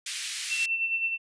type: high-pass noise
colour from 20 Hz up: pink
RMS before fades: -33 dBFS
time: 0.06-0.66 s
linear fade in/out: 5 ms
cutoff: 2100 Hz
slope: 24 dB/octave
type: tone with tremolo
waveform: sine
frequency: 2690 Hz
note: E7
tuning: 34 cents sharp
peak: -23 dBFS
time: 0.49-1.18 s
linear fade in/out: 50 ms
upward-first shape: sine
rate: 9.4 Hz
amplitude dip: 55%
effects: resampled to 22050 Hz